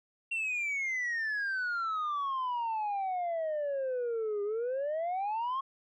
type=exponential two-way sweep; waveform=sine; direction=down then up; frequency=2746 to 402.5 to 1098 Hz; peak=-28 dBFS; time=0.31-5.61 s; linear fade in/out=10 ms; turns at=4.43 s; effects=tanh soft clip ceiling -29 dBFS